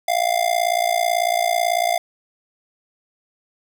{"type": "tone with amplitude modulation", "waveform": "square", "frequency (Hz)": 698.5, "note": "F5", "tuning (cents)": 0, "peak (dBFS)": -14, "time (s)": [0.08, 1.98], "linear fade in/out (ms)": 5, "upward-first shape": "sine", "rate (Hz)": 58.1, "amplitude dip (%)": 90, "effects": []}